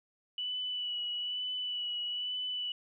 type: tone with vibrato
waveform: sine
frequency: 2960 Hz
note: F#7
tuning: in tune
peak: -33 dBFS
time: 0.38-2.72 s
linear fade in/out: 2 ms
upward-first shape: sine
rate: 1.1 Hz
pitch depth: 22 cents each way
effects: none